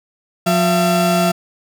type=tone pair together; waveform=35% pulse; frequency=178.78 / 675 Hz; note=F3 / E5; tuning=+41 / +41 cents; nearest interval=octave + major seventh; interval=2300 cents; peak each=-14 dBFS; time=0.46-1.32 s; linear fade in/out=10 ms; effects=none